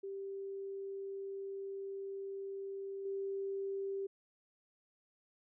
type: tone with level steps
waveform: sine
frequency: 392 Hz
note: G4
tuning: in tune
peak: -40 / -36 dBFS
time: 0.03-4.07 s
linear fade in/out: 10 ms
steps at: 3.05 s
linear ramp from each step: 5 ms
effects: none